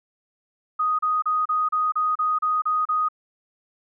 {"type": "tone bursts", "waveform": "sine", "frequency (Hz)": 1246, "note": "D#6", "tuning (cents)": 2, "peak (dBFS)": -19, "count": 10, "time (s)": [0.79, 3.087], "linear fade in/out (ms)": 10, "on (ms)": 200, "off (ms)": 33, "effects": []}